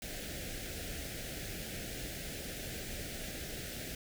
pink band-stop noise, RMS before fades -42 dBFS, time 0.02-3.95 s, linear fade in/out 2 ms, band 720 to 1500 Hz, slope 48 dB/octave, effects none

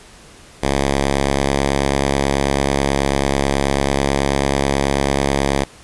5% pulse tone, 69.2 Hz, C#2, 2 cents flat, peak -4 dBFS, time 0.62-5.65 s, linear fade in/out 20 ms, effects pink hiss -43 dBFS RMS until 5.83 s + resampled to 24000 Hz

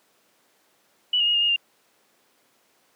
sine tone with pitch steps, 2956 / 2843 / 2876 / 2823 / 2850 / 2795 Hz, F#7 / F7 / F#7 / F7 / F7 / F7, -2 / +30 / -50 / +18 / +34 / +1 cents, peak -18 dBFS, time 1.13-1.562 s, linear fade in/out 5 ms, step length 72 ms, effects pink hiss -63 dBFS RMS until 2.95 s + high-pass 300 Hz 12 dB/octave

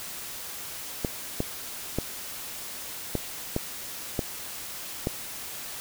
clicks, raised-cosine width 2 ms, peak -12 dBFS, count 7, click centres 1.048 / 1.404 / 1.986 / 3.153 / 3.564 / 4.192 / 5.071 s, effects white hiss -38 dBFS RMS until 5.8 s

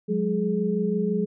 sine tone cluster, 181.3 / 207.3 / 421.5 Hz, F#3 / G#3 / G#4, -35 / -3 / +26 cents, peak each -26 dBFS, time 0.08-1.26 s, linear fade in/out 20 ms, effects none

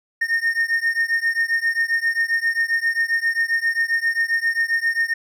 triangle beating tone pair, 1831 / 1838.5 Hz, A#6 / A#6, -32 / -24 cents, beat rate 7.5 Hz, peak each -19 / -20 dBFS, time 0.21-5.14 s, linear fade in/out 10 ms, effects none

